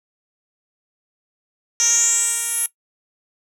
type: tone with band-pass filter sweep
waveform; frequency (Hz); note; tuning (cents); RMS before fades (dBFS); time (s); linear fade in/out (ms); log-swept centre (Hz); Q
10% pulse; 466.2; A#4; 0; -19; 1.8-2.66; 0; 5900 to 11000; 8.1
effects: noise-tail reverb RT60 0.1 s tail -18 dB re dry